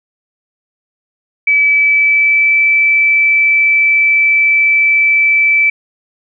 sine tone with pitch glide, 2296 to 2317 Hz, D7 to D7, -40 to -24 cents, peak -7 dBFS, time 1.47-5.7 s, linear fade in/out 5 ms, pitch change +16 cents, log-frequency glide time 1.61-2.56 s, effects none

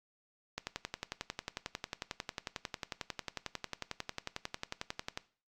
click train, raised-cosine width 0.2 ms, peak -19 dBFS, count 52, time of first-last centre 0.58-5.175 s, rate 11.1 Hz, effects noise-tail reverb RT60 0.4 s tail -18 dB re dry + Opus 48 kbps

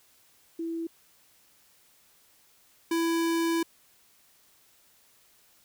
sine / square tone pair in turn, 331 / 332.2 Hz, E4 / E4, +7 / +13 cents, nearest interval unison, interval 6 cents, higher second, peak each -30 / -25 dBFS, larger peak second, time 0.59-0.87 / 2.91-3.63 s, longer second, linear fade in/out 5 ms, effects white hiss -62 dBFS RMS until 5.64 s

